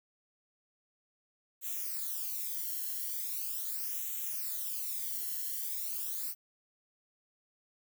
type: noise with flanger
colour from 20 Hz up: violet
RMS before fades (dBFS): -37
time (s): 1.61-6.35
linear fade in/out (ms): 50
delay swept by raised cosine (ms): 0.2 to 0.83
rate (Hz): 0.4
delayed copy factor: -1
effects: none